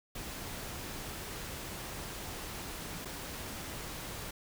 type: noise with dropouts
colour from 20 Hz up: pink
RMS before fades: -42 dBFS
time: 0.15-4.31 s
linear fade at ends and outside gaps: 5 ms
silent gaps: 3.05-3.054 s
effects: none